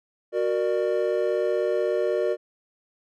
triangle chord, Gb augmented, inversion none, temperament equal with one note detuned, 370 / 466.2 / 596.2 Hz, Gb4 / Bb4 / D5, 0 / 0 / +26 cents, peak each -24 dBFS, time 0.32-2.37 s, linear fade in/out 50 ms, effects none

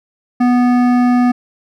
sine tone with hard clipping, 246.1 Hz, B3, 6 cents flat, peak -11 dBFS, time 0.4-1.32 s, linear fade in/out 10 ms, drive 13 dB, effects none

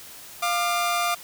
sawtooth tone pair together, 698.5 / 1195.7 Hz, F5 / D6, 0 / +31 cents, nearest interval major sixth, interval 931 cents, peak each -21 dBFS, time 0.42-1.15 s, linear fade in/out 10 ms, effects white hiss -43 dBFS RMS until 1.23 s

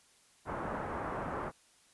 white low-pass noise, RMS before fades -38 dBFS, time 0.45-1.52 s, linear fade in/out 50 ms, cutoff 1300 Hz, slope 24 dB/octave, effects white hiss -65 dBFS RMS until 1.93 s + resampled to 24000 Hz

